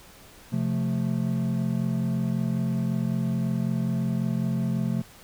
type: chord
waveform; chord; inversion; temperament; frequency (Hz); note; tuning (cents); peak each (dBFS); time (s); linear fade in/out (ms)
triangle; F major; second; equal; 130.81 / 174.61 / 220; C3 / F3 / A3; 0 / 0 / 0; -26; 0.52-5.02; 10
effects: pink hiss -50 dBFS RMS until 5.23 s